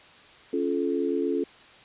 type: chord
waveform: sine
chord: Db augmented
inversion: none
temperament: just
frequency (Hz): 277.2 / 346.5 / 433.1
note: Db4 / F4 / A4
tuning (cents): 0 / -14 / -27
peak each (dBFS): -28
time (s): 0.53-1.44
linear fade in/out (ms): 5
effects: white hiss -51 dBFS RMS until 1.84 s + resampled to 8000 Hz